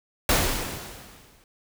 pink noise with exponential decay, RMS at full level -19 dBFS, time 0.29-1.44 s, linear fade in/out 2 ms, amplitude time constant 250 ms, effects none

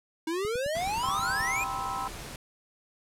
square exponential sweep, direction up, 312.9 to 2524 Hz, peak -29 dBFS, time 0.27-1.64 s, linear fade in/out 5 ms
click train, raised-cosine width 5 ms, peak -29 dBFS, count 10, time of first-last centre 0.45-1.406 s, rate 9.41 Hz
pink noise, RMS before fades -41 dBFS, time 0.75-2.36 s, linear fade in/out 2 ms
sine chord, C major seventh, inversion second, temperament just, 784.9 / 981.1 / 1046.5 / 1308.1 Hz, G5 / B5 / C6 / E6, +2 / -12 / 0 / -14 cents, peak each -36 dBFS, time 1.03-2.08 s, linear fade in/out 5 ms
effects low-pass 12000 Hz 12 dB/octave

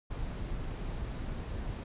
brown noise, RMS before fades -37 dBFS, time 0.1-1.84 s, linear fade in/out 10 ms, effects resampled to 8000 Hz

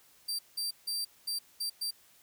sawtooth tone bursts at uneven times, 4698 Hz, D8, in tune, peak -29 dBFS, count 6, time 0.28-0.39 / 0.57-0.71 / 0.87-1.05 / 1.27-1.39 / 1.6-1.7 / 1.81-1.91 s, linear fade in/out 10 ms, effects white hiss -62 dBFS RMS until 2.22 s

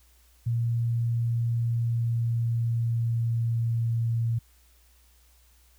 sine tone with pitch glide, 117.2 to 115.65 Hz, A#2 to A#2, +10 to -13 cents, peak -23 dBFS, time 0.46-4.39 s, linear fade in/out 10 ms, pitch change -23 cents, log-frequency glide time 1.49-3.97 s, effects added 60 Hz sine -58 dBFS peak until 5.78 s + white hiss -63 dBFS RMS until 5.78 s

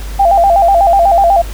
sine tone with vibrato, 735 Hz, F#5, 12 cents flat, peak -5 dBFS, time 0.19-1.42 s, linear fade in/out 10 ms, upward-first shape square, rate 8.1 Hz, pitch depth 130 cents each way, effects added 50 Hz sine -20 dBFS peak until 1.53 s + pink hiss -32 dBFS RMS until 1.53 s

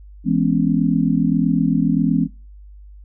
sine chord, C# minor seventh, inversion first, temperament just, 166.31 / 207.9 / 249.5 / 277.2 Hz, E3 / G#3 / B3 / C#4, +16 / +2 / +18 / 0 cents, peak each -20 dBFS, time 0.24-2.28 s, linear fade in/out 50 ms, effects noise-tail reverb RT60 0.3 s tail -17 dB re dry + added 50 Hz sine -38 dBFS peak until 3.04 s

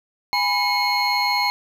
triangle tone cluster, 825 / 991 / 2177 / 4245 Hz, G#5 / B5 / C#7 / C8, -12 / +6 / -32 / +24 cents, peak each -22 dBFS, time 0.33-1.5 s, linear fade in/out 0 ms, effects none

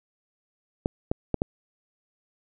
clicks, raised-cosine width 2 ms, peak -10 dBFS, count 4, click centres 0.859 / 1.115 / 1.343 / 1.419 s, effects none

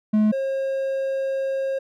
triangle tone pair in turn, 213.6 / 538.2 Hz, G#3 / C5, +49 / +49 cents, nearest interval octave + major third, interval 1600 cents, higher second, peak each -13 / -20 dBFS, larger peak first, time 0.13-0.32 / 0.32-1.79 s, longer second, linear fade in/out 10 ms, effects none

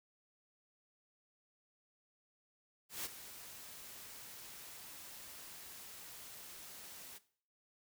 white noise with ADSR envelope, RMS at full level -40 dBFS, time 2.89-7.19 s, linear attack 160 ms, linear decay 25 ms, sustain -12 dB, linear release 24 ms, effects noise-tail reverb RT60 0.5 s tail -17 dB re dry

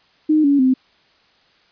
sine tone with pitch steps, 308.3 / 282.7 / 259.2 Hz, D#4 / C#4 / C4, -16 / +34 / -16 cents, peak -11 dBFS, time 0.29-0.74 s, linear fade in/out 10 ms, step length 150 ms, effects white hiss -56 dBFS RMS until 1.71 s + resampled to 11025 Hz

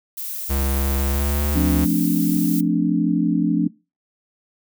violet noise, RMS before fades -29 dBFS, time 0.17-2.61 s, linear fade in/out 10 ms
square tone with pitch glide, 68.7 to 73.21 Hz, C#2 to D2, -15 to -5 cents, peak -20 dBFS, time 0.49-1.86 s, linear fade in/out 20 ms, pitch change +110 cents, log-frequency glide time 1.02-1.48 s
sine chord, D minor seventh, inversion first, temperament equal, 174.61 / 220 / 261.6 / 293.7 Hz, F3 / A3 / C4 / D4, 0 / 0 / 0 / 0 cents, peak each -21 / -23 / -24 / -20 dBFS, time 1.55-3.68 s, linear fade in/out 10 ms
effects noise-tail reverb RT60 0.3 s tail -24 dB re dry

